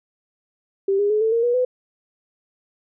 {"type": "tone with pitch steps", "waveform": "sine", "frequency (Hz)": [391.8, 408.4, 425.8, 443.9, 462.7, 482.4, 502.8], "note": ["G4", "G#4", "G#4", "A4", "A#4", "B4", "B4"], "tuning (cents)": [-1, -29, 43, 15, -13, -41, 31], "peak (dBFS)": -16, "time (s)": [0.88, 1.65], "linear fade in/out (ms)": 5, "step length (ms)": 110, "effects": []}